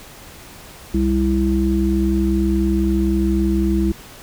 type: harmonic tone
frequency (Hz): 66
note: C2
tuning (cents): +16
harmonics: 1 / 3 / 5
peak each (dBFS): -19 / -19 / -19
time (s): 0.94-3.92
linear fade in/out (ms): 5
effects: pink hiss -40 dBFS RMS until 4.22 s